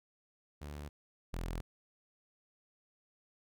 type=tone pair in turn; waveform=sawtooth; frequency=73.42 / 42.2 Hz; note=D2 / E1; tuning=0 / +41 cents; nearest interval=minor seventh; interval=959 cents; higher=first; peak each=-39 / -33 dBFS; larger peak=second; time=0.61-0.89 / 1.33-1.61 s; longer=neither; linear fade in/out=10 ms; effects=none